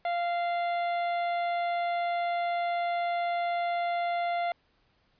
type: harmonic tone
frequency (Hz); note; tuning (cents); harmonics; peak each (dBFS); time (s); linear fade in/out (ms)
694; F5; -11; 1 / 2 / 3 / 4 / 5 / 6; -27 / -41 / -38 / -50 / -47 / -54; 0.05-4.52; 2
effects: pink hiss -69 dBFS RMS until 5.19 s + resampled to 11025 Hz